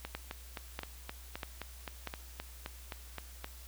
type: two click trains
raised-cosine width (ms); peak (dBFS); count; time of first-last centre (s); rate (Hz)
0.3; -21 / -23; 4 / 14; 0.15-2.073 / 0.05-3.444; 1.56 / 3.83
effects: added 61 Hz sine -49 dBFS peak until 3.67 s + white hiss -55 dBFS RMS until 3.67 s